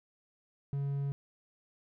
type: tone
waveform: triangle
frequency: 140 Hz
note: C#3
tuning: 18 cents sharp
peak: -29 dBFS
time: 0.73-1.12 s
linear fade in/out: 0 ms
effects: none